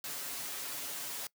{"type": "noise with comb filter", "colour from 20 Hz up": "white", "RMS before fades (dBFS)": -40, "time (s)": [0.04, 1.27], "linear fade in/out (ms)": 2, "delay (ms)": 7.1, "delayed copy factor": 0.9, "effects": ["noise-tail reverb RT60 0.1 s tail -22 dB re dry", "high-pass 150 Hz 12 dB/octave"]}